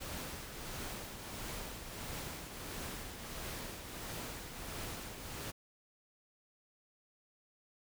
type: noise with tremolo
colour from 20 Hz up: pink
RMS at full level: -42 dBFS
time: 0-5.52 s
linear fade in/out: 20 ms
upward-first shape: triangle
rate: 1.5 Hz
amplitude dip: 50%
effects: none